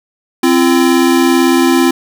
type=tone pair together; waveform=square; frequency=262.7 / 340.7 Hz; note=C4 / F4; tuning=+7 / -43 cents; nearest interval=perfect fourth; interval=450 cents; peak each=-11 dBFS; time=0.43-1.91 s; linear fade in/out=5 ms; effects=none